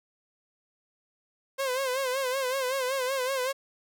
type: tone with vibrato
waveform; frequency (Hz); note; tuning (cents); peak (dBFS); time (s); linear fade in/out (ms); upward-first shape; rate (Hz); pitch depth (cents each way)
sawtooth; 523.3; C5; 0; -23; 1.58-3.53; 20; sine; 5.3; 85
effects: none